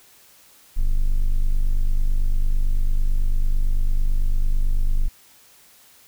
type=tone; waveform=triangle; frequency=24.5 Hz; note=G0; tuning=in tune; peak=-13 dBFS; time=0.76-5.09 s; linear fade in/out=20 ms; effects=white hiss -52 dBFS RMS until 6.07 s